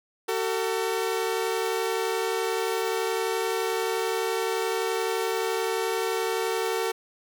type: tone pair together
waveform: sawtooth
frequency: 378.6 / 450.2 Hz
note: F#4 / A4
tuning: +40 / +40 cents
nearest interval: minor third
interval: 300 cents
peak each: -25 / -23 dBFS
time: 0.28-6.92 s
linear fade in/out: 10 ms
effects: none